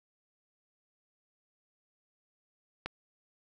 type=click; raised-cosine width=0.3 ms; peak=-19 dBFS; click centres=2.86 s; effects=none